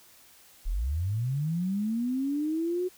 sine linear sweep, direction up, 32.7 to 370 Hz, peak -26 dBFS, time 0.65-2.89 s, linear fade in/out 20 ms, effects white hiss -56 dBFS RMS until 2.97 s

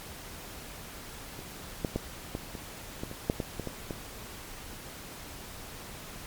clicks, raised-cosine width 2 ms, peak -28 / -15 / -15 / -19 / -25 / -20 / -26 / -11 / -17 / -20 / -21 / -20 dBFS, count 12, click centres 1.391 / 1.848 / 1.96 / 2.351 / 2.552 / 3.035 / 3.114 / 3.299 / 3.402 / 3.597 / 3.673 / 3.908 s, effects pink hiss -44 dBFS RMS until 6.26 s + MP3 96 kbps

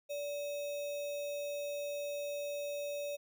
sine tone with sample-and-hold, 578 Hz, D5, 28 cents flat, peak -36 dBFS, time 0.09-3.17 s, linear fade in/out 20 ms, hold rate 3150 Hz, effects none

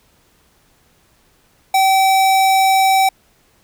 square tone, 769 Hz, G5, 33 cents flat, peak -11 dBFS, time 1.74-3.09 s, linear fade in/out 5 ms, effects pink hiss -56 dBFS RMS until 3.63 s

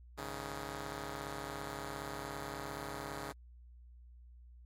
5% pulse chord, Ab suspended fourth, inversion none, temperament just, 103.83 / 138.43 / 155.74 Hz, Ab2 / Db3 / Eb3, 0 / -2 / +2 cents, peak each -38 / -32 / -37 dBFS, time 0.17-3.33 s, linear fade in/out 20 ms, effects added 60 Hz sine -53 dBFS peak until 4.65 s + MP3 64 kbps

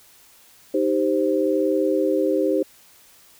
sine chord, C minor, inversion first, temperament equal, 311.1 / 392 / 523.3 Hz, Eb4 / G4 / C5, 0 / 0 / 0 cents, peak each -22 dBFS, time 0.74-2.63 s, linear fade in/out 5 ms, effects white hiss -52 dBFS RMS until 3.39 s

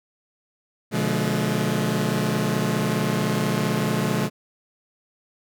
sawtooth chord, B diminished seventh, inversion none, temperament just, 123.47 / 148.16 / 177.8 / 213.4 Hz, B2 / D3 / F3 / Ab3, 0 / +16 / +31 / +47 cents, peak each -24 / -23 / -23 / -21 dBFS, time 0.91-4.3 s, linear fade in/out 50 ms, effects none

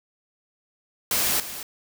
white noise with echo, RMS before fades -23 dBFS, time 1.11-1.4 s, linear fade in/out 2 ms, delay 230 ms, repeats 1, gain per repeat -12 dB, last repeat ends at 1.63 s, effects none

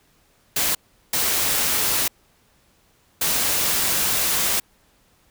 white noise bursts at uneven times, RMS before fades -21 dBFS, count 3, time 0.56-0.75 / 1.13-2.08 / 3.21-4.6 s, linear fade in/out 5 ms, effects pink hiss -60 dBFS RMS until 5.3 s

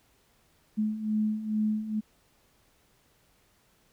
sine beating tone pair, 212.9 / 215.2 Hz, G#3 / A3, +43 / -38 cents, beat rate 2.3 Hz, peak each -32 / -27 dBFS, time 0.77-2.01 s, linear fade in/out 20 ms, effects pink hiss -66 dBFS RMS until 3.92 s

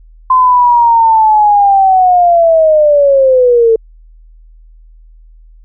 sine linear sweep, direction down, 1033 to 443.6 Hz, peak -4 dBFS, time 0.3-3.76 s, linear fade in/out 5 ms, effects added 40 Hz sine -36 dBFS peak until 5.64 s

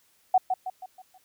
sine tone with echo, 745 Hz, F#5, 12 cents sharp, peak -15 dBFS, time 0.34-0.38 s, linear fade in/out 5 ms, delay 160 ms, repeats 5, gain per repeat -7 dB, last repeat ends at 1.18 s, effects white hiss -65 dBFS RMS until 1.24 s

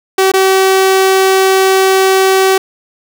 sawtooth tone with dropouts, 381.9 Hz, G4, 45 cents flat, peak -3 dBFS, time 0.18-2.58 s, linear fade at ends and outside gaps 5 ms, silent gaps 0.318-0.337 s, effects none

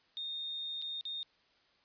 sine tone with dropouts, 3673 Hz, A#7, 26 cents flat, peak -37 dBFS, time 0.17-1.23 s, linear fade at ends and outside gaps 0 ms, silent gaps 0.816-0.822 / 1.01-1.053 s, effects white hiss -69 dBFS RMS until 1.84 s + resampled to 11025 Hz

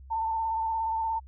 sine tone with vibrato, 895 Hz, A5, 29 cents sharp, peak -26 dBFS, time 0.1-1.2 s, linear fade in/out 20 ms, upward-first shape square, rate 17 Hz, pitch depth 23 cents each way, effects added 66 Hz sine -45 dBFS peak until 1.27 s

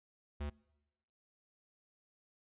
square tone, 73 Hz, D2, 10 cents flat, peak -38 dBFS, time 0.4-0.5 s, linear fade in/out 10 ms, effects noise-tail reverb RT60 1.0 s tail -24 dB re dry + resampled to 8000 Hz

